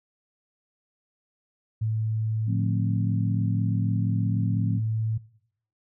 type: tone with pitch glide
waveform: sine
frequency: 110 to 110.77 Hz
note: A2 to A2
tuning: 0 to +12 cents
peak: -23 dBFS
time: 1.81-5.18 s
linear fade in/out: 10 ms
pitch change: +12 cents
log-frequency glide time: 4.12-5.06 s
type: chord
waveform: sine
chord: D minor seventh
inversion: none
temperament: just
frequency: 146.83 / 176.2 / 220.2 / 264.3 Hz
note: D3 / F3 / A3 / C4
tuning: 0 / +16 / +2 / +18 cents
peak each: -34 / -28 / -34 / -33 dBFS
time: 2.46-4.81 s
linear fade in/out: 50 ms
effects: noise-tail reverb RT60 0.7 s tail -21 dB re dry